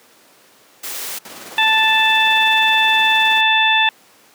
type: noise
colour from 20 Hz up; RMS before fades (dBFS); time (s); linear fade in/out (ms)
white; -27; 0.83-1.19; 10
type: noise with tremolo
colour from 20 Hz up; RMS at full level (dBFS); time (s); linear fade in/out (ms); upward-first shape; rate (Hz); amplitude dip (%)
pink; -32; 1.25-3.41; 2; sine; 19; 40
type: harmonic tone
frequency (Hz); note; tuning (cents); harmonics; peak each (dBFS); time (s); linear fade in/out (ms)
880; A5; 0; 1 / 2 / 3 / 4; -17 / -17 / -17 / -17; 1.58-3.89; 2
effects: pink hiss -49 dBFS RMS until 4.34 s + high-pass 300 Hz 12 dB/octave